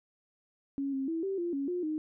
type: tone with pitch steps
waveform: sine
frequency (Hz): 276.8 / 268.6 / 327.6 / 388.1 / 345.5 / 277.6 / 356.4 / 309.4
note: C#4 / C4 / E4 / G4 / F4 / C#4 / F4 / D#4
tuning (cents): -2 / +46 / -11 / -17 / -19 / +3 / +35 / -10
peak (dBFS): -30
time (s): 0.78-1.98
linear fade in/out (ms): 0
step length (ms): 150
effects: none